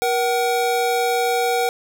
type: tone pair together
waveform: square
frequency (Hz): 476.3 / 756.8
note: A#4 / F#5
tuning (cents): +37 / +39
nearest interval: minor sixth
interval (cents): 802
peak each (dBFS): -21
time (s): 0.02-1.69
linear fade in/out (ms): 0
effects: none